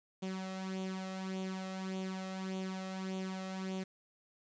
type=tone with flanger; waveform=sawtooth; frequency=188.9 Hz; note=F#3; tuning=36 cents sharp; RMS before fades=-40 dBFS; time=0.22-3.84 s; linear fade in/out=10 ms; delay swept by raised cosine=0.29 to 1.59 ms; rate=1.7 Hz; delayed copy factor=+0.6; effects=resampled to 16000 Hz + 10-bit